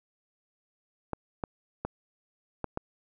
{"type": "clicks", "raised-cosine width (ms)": 1, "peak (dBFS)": -17, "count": 5, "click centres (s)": [1.133, 1.438, 1.85, 2.643, 2.774], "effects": []}